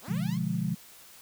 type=linear sweep; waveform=10% pulse; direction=up; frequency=138.59 to 1148 Hz; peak=-35 dBFS; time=0.01-0.39 s; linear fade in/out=50 ms
type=chord; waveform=sine; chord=B diminished seventh; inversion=none; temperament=equal; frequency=123.47 / 146.83 / 174.61 / 207.7 Hz; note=B2 / D3 / F3 / Ab3; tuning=0 / 0 / 0 / 0 cents; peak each=-35 / -34 / -30 / -33 dBFS; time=0.08-0.75 s; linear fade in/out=10 ms
effects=white hiss -52 dBFS RMS until 1.21 s